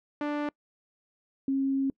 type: tone pair in turn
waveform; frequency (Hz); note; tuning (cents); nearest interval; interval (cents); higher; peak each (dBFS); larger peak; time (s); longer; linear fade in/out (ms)
sawtooth / sine; 294.2 / 270.9; D4 / C#4; +3 / -40; minor second; 143; first; -24; neither; 0.21-0.49 / 1.48-1.9; second; 2
effects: noise-tail reverb RT60 0.1 s tail -25 dB re dry + low-pass 2000 Hz 12 dB/octave